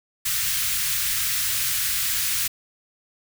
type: band-stop noise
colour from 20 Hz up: white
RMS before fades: -24 dBFS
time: 0.25-2.48 s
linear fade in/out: 10 ms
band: 140 to 1400 Hz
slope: 24 dB/octave
effects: none